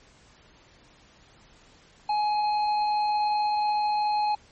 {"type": "harmonic tone", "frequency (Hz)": 840, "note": "G#5", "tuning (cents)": 19, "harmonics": [1, 3, 5], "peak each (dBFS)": [-22, -41, -37], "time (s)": [2.09, 4.35], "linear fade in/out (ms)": 5, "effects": ["pink hiss -56 dBFS RMS until 4.51 s", "MP3 32 kbps"]}